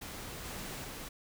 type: noise with level steps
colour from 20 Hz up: pink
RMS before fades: -44 / -42 / -44 dBFS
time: 0.01-1.09 s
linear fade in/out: 10 ms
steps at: 0.44 / 0.84 s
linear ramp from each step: 5 ms
effects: none